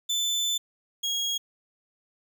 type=tone pair in turn; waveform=30% pulse; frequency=3520 / 3293 Hz; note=A7 / G#7; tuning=0 / -15 cents; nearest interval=minor second; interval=115 cents; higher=first; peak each=-22 / -23 dBFS; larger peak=first; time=0.09-0.58 / 1.03-1.38 s; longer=first; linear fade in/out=10 ms; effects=none